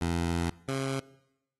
15% pulse tone pair in turn, 85 / 134.93 Hz, F2 / C#3, -46 / -46 cents, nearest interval minor sixth, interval 800 cents, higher second, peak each -21 / -23 dBFS, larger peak first, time 0.01-0.5 / 0.68-1 s, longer first, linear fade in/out 5 ms, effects noise-tail reverb RT60 0.9 s tail -22 dB re dry + AAC 32 kbps

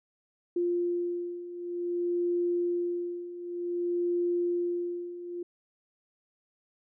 sine beating tone pair, 349.2 / 349.74 Hz, F4 / F4, 0 / +3 cents, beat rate 0.54 Hz, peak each -33 / -29 dBFS, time 0.56-5.43 s, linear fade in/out 5 ms, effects none

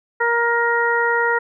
harmonic tone, 469.8 Hz, A#4, 13 cents sharp, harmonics 1 / 2 / 3 / 4, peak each -21 / -21 / -21 / -21 dBFS, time 0.2-1.39 s, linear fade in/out 10 ms, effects none

